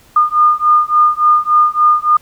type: beating tone pair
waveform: sine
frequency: 1215 / 1218.5 Hz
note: D#6 / D#6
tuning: -42 / -37 cents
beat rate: 3.5 Hz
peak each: -11 dBFS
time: 0.16-2.17 s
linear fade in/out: 5 ms
effects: pink hiss -47 dBFS RMS until 2.21 s